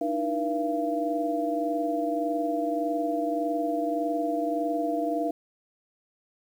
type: tone cluster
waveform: sine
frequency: 301.2 / 322.9 / 480.1 / 680 Hz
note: D4 / E4 / B4 / F5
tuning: +44 / -36 / -49 / -46 cents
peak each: -29 / -35 / -33 / -28 dBFS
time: 0.01-5.31 s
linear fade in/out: 5 ms
effects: 9-bit